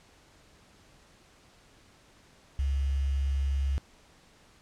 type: tone with quantisation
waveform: sine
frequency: 68.7 Hz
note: C#2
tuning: 15 cents flat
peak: -25 dBFS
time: 2.59-3.78 s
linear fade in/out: 0 ms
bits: 8
effects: pink hiss -59 dBFS RMS until 4.61 s + low-pass 8000 Hz 12 dB/octave